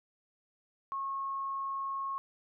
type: tone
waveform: sine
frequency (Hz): 1090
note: C#6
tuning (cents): -29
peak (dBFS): -33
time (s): 0.92-2.18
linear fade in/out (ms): 0
effects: none